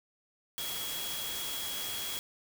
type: tone in noise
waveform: sine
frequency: 3322 Hz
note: G#7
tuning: in tune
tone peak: -39 dBFS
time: 0.58-2.19 s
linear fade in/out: 0 ms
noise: white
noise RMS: -38 dBFS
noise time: 0.58-2.19 s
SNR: -4 dB
effects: none